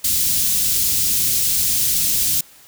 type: band-stop noise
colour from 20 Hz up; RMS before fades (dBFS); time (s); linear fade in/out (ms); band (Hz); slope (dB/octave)
white; -18; 0.04-2.41; 5; 190 to 4300; 12
effects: white hiss -47 dBFS RMS until 2.67 s